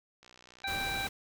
click train, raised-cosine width 0.2 ms, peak -37 dBFS, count 44, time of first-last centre 0.23-0.927 s, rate 61.7 Hz
harmonic tone, 784 Hz, G5, in tune, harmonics 1 / 2 / 3 / 5, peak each -38 / -38 / -38 / -38 dBFS, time 0.64-1.07 s, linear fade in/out 2 ms
pink noise, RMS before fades -40 dBFS, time 0.67-1.09 s, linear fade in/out 10 ms
effects none

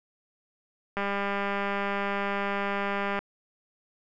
click train, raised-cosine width 0.5 ms, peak -15 dBFS, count 445, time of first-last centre 0.97-3.19 s, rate 200 Hz, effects none

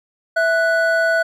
triangle tone pair together, 658.8 / 1480 Hz, E5 / F#6, -1 / 0 cents, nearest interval octave + major second, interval 1401 cents, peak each -15 dBFS, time 0.36-1.23 s, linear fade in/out 10 ms, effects none

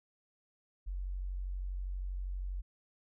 sine tone, 46.25 Hz, F#1, in tune, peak -35 dBFS, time 0.86-2.62 s, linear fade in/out 20 ms, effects none

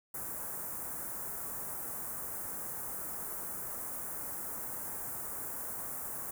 white band-stop noise, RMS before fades -40 dBFS, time 0.14-6.31 s, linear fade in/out 5 ms, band 1500 to 8500 Hz, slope 24 dB/octave, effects none

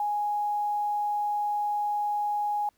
sine tone with quantisation, 830 Hz, G#5, 1 cent flat, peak -25 dBFS, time 0-2.69 s, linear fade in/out 2 ms, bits 9, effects pink hiss -70 dBFS RMS until 2.77 s

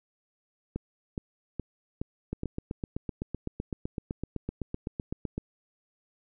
two click trains, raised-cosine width 3 ms, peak -19 / -19 dBFS, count 25 / 5, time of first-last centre 2.33-5.38 / 0.76-2.434 s, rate 7.87 / 2.39 Hz, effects none

